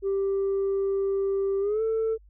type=tone with pitch glide; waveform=sine; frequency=392 to 445.1 Hz; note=G4 to A4; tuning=0 to +20 cents; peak=-21 dBFS; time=0.02-2.18 s; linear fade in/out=50 ms; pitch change=+220 cents; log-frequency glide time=1.6-1.82 s; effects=tanh soft clip ceiling -21 dBFS + added 50 Hz sine -51 dBFS peak until 2.29 s

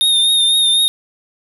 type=tone with vibrato; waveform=square; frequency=3669 Hz; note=A#7; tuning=28 cents flat; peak=-11 dBFS; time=0.01-0.88 s; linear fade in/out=0 ms; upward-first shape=triangle; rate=4 Hz; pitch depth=42 cents each way; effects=none

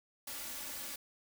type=noise with comb filter; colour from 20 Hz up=white; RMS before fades=-43 dBFS; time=0.27-0.96 s; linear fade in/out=5 ms; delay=3.5 ms; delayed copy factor=+0.75; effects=none

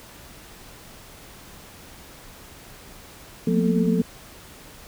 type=tone cluster; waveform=sine; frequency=178.6 / 220.1 / 229.3 / 246.3 / 441.7 Hz; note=F3 / A3 / A#3 / B3 / A4; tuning=+39 / +1 / -28 / -5 / +7 cents; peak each=-21 / -26 / -24 / -27 / -26 dBFS; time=3.47-4.02 s; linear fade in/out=5 ms; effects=pink hiss -45 dBFS RMS until 4.87 s

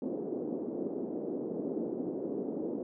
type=band-pass noise; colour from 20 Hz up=pink; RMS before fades=-36 dBFS; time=0.02-2.83 s; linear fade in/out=2 ms; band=250 to 450 Hz; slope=24 dB/octave; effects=none

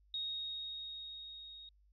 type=tone with level ramp; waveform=sine; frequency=3747 Hz; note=A#7; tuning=8 cents sharp; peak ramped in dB=-36 to -50 dBFS; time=0.14-1.69 s; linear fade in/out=2 ms; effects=added 50 Hz sine -65 dBFS peak until 1.92 s

